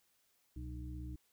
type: harmonic tone with a mistuned harmonic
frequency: 61.4 Hz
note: B1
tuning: 9 cents flat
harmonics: 1 / 2 / 3 / 5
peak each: -43 / -49 / -55 / -50 dBFS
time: 0.56-1.16 s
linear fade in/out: 5 ms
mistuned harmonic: 1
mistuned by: +130 cents
effects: white hiss -75 dBFS RMS until 1.32 s